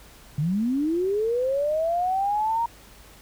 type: linear sweep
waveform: sine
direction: up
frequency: 138.59 to 942 Hz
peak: -21 dBFS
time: 0.38-2.66 s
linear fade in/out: 5 ms
effects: added 50 Hz sine -52 dBFS peak until 3.21 s + pink hiss -50 dBFS RMS until 3.21 s